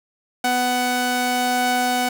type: tone pair together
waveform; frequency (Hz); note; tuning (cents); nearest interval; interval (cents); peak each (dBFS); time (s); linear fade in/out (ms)
sawtooth; 248.6 / 745; B3 / F#5; +12 / +12; octave + perfect fifth; 1900; -20 / -16; 0.44-2.09; 5
effects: none